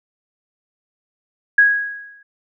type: tone with exponential decay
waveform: sine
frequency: 1654 Hz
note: G#6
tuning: 8 cents flat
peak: -6 dBFS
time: 1.58-2.23 s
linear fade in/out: 5 ms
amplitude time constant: 140 ms
effects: none